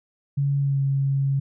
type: tone with pitch glide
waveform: sine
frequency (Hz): 140.4 to 137.43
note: C#3 to C#3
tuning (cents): +22 to -15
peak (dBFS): -19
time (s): 0.37-1.4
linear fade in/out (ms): 10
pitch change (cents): -37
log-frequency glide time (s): 0.59-0.8
effects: none